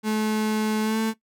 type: tone with pitch glide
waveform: 35% pulse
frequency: 215.8 to 221.7 Hz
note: A3 to A3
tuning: -33 to +13 cents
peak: -20 dBFS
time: 0.03-1.14 s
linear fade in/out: 50 ms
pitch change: +46 cents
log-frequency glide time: 0.82-0.99 s
effects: noise-tail reverb RT60 0.1 s tail -17 dB re dry